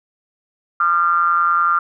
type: ring-modulated tone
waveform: triangle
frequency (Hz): 85.3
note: F2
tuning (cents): -40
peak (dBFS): -8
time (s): 0.8-1.79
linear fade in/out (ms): 5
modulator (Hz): 1290
effects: none